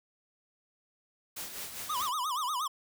white noise with tremolo, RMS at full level -39 dBFS, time 1.36-2.1 s, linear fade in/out 10 ms, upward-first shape sine, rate 5 Hz, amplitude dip 50%
square tone with vibrato, 1108.7 Hz, C#6, in tune, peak -31 dBFS, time 1.89-2.68 s, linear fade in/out 10 ms, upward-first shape sine, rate 8.4 Hz, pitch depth 230 cents each way
effects none

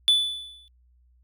triangle tone with exponential decay, 3478 Hz, A7, 21 cents flat, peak -12 dBFS, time 0.08-0.68 s, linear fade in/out 0 ms, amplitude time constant 130 ms, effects added 61 Hz sine -57 dBFS peak until 1.23 s

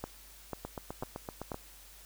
two click trains, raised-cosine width 1 ms, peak -22 / -24 dBFS, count 4 / 8, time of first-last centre 0.04-1.518 / 0.65-1.544 s, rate 2.03 / 7.83 Hz, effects added 48 Hz sine -57 dBFS peak until 2.05 s + white hiss -55 dBFS RMS until 2.05 s

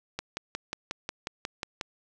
click train, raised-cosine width 0.2 ms, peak -15 dBFS, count 10, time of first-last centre 0.19-1.812 s, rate 5.55 Hz, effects none

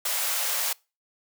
white high-pass noise, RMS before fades -27 dBFS, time 0.05-0.73 s, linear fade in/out 5 ms, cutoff 480 Hz, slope 96 dB/octave, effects noise-tail reverb RT60 0.3 s tail -25 dB re dry

